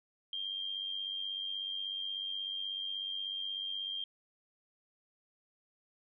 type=tone with amplitude modulation; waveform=sine; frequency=3195 Hz; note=G7; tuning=32 cents sharp; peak=-33 dBFS; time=0.33-4.04 s; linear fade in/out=2 ms; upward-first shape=sine; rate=96.4 Hz; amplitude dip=60%; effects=none